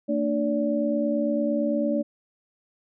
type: tone cluster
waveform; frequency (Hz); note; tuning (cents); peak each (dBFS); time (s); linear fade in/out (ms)
sine; 228.1 / 297 / 576; A#3 / D4 / D5; -37 / +20 / -34; -26; 0.08-2.03; 20
effects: none